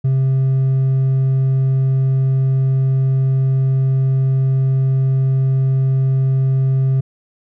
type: tone with hard clipping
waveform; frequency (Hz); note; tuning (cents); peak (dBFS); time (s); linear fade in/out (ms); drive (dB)
sine; 133; C3; +29; -13; 0.04-7.01; 10; 2
effects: none